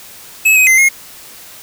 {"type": "tone with pitch steps", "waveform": "square", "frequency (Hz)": [2583, 2523, 2068, 2150], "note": ["E7", "D#7", "C7", "C7"], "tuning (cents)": [-36, 23, -21, 47], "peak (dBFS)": -7, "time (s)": [0.45, 0.89], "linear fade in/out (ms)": 10, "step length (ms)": 110, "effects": ["white hiss -36 dBFS RMS until 1.62 s"]}